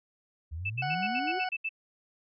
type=exponential sweep; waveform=sine; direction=up; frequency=73.5 to 392 Hz; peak=-34 dBFS; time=0.51-1.4 s; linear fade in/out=20 ms
type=tone bursts; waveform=sine; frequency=2637 Hz; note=E7; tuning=in tune; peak=-29 dBFS; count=9; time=0.65-1.692 s; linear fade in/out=10 ms; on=50 ms; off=74 ms
type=harmonic tone; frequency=740 Hz; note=F#5; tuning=in tune; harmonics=1 / 2 / 3 / 4 / 6 / 7; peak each=-31 / -37 / -41 / -43 / -47 / -48 dBFS; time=0.82-1.49 s; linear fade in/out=5 ms
effects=none